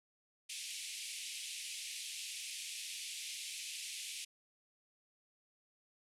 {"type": "band-pass noise", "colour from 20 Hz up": "pink", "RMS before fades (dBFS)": -45, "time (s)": [0.49, 4.25], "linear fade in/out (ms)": 10, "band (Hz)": [2300, 11000], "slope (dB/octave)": 48, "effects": []}